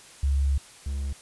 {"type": "tone pair in turn", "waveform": ["sine", "triangle"], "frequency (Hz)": [69.3, 69.3], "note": ["C#2", "C#2"], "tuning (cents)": [0, 0], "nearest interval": "unison", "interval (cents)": 0, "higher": "neither", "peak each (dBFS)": [-20, -25], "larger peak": "first", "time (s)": [[0.23, 0.58], [0.86, 1.13]], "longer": "first", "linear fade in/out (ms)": 5, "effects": ["white hiss -49 dBFS RMS until 1.21 s", "resampled to 24000 Hz"]}